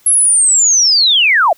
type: linear sweep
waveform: sine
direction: down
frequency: 11175 to 587.3 Hz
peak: -7 dBFS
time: 0.06-1.53 s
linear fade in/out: 5 ms
effects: white hiss -50 dBFS RMS until 1.57 s